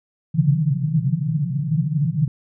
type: band-pass noise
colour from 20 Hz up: pink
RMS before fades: -20 dBFS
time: 0.34-2.28 s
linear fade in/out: 2 ms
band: 130 to 170 Hz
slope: 96 dB/octave
effects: none